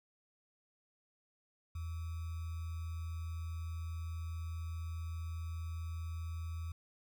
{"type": "tone with sample-and-hold", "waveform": "sine", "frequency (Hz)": 82.41, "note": "E2", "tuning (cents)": 0, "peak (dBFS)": -38, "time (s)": [1.75, 6.72], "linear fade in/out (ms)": 5, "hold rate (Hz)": 1225, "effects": []}